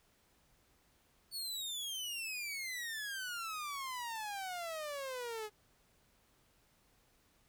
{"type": "exponential sweep", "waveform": "sawtooth", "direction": "down", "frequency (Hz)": [4500, 416.7], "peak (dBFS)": -36, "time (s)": [1.31, 5.5], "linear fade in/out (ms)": 50, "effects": ["pink hiss -71 dBFS RMS until 7.48 s"]}